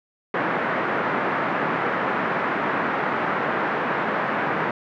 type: band-pass noise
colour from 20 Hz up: white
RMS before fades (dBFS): -24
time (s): 0.34-4.71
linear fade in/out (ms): 2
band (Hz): 150 to 1700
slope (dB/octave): 24
effects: none